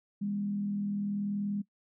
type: tone with frequency modulation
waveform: sine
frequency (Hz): 202.8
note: G#3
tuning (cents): -41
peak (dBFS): -30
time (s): 0.21-1.62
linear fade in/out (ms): 10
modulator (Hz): 40.6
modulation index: 0.33
effects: noise-tail reverb RT60 0.1 s tail -19 dB re dry